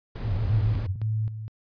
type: noise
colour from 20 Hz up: brown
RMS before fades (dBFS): -32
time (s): 0.15-0.87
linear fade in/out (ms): 10
type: tone with vibrato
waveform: sine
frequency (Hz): 100.4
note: G2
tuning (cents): +42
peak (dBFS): -25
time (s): 0.24-0.96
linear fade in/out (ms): 5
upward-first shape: sine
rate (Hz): 7.2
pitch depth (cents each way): 210
type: tone with tremolo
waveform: sine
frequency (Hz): 109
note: A2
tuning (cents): -16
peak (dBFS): -23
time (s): 0.49-1.48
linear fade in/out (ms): 0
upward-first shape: square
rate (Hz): 1.9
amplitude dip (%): 65
effects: resampled to 11025 Hz